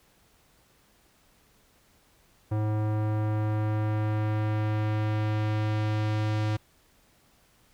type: tone with low-pass filter sweep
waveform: square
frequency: 107.1 Hz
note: A2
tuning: 46 cents flat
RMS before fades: -27 dBFS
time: 2.51-6.57 s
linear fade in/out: 10 ms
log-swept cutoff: 950 to 4900 Hz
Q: 0.76
effects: pink hiss -63 dBFS RMS until 7.73 s